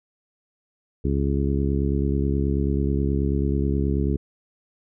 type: harmonic tone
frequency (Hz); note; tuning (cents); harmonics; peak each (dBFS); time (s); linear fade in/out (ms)
69.3; C#2; 0; 1 / 2 / 3 / 4 / 5 / 6; -23 / -26 / -28 / -29 / -30 / -31; 1.04-4.17; 10
effects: none